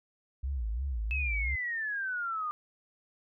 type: tone with vibrato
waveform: sine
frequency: 60.9 Hz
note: B1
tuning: 24 cents flat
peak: -30 dBFS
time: 0.43-1.56 s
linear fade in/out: 10 ms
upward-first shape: sine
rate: 2.9 Hz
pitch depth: 240 cents each way
type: exponential sweep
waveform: sine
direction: down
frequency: 2620 to 1204 Hz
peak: -31 dBFS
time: 1.11-2.51 s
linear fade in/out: 0 ms
effects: none